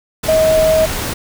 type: tone in noise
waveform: sine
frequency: 634 Hz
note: D#5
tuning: 32 cents sharp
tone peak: -9 dBFS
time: 0.28-0.86 s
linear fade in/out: 10 ms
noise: pink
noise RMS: -21 dBFS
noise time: 0.23-1.14 s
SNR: +9 dB
effects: none